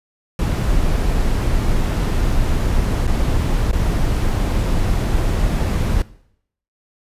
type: noise with dropouts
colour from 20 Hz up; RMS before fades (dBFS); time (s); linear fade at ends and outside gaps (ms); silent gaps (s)
brown; -17; 0.39-6.02; 1; 3.069-3.076 / 3.713-3.73
effects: noise-tail reverb RT60 0.7 s tail -19 dB re dry + resampled to 32000 Hz